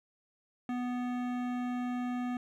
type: tone with hard clipping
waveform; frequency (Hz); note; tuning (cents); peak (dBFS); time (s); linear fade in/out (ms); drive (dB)
sine; 246.9; B3; 0; -34; 0.69-2.37; 2; 16
effects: none